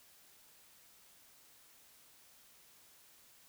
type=silence; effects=white hiss -63 dBFS RMS until 3.48 s